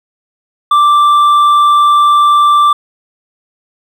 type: tone with hard clipping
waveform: sine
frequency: 1174.7 Hz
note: D6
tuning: in tune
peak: -6 dBFS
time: 0.71-2.73 s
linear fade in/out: 5 ms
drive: 4 dB
effects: none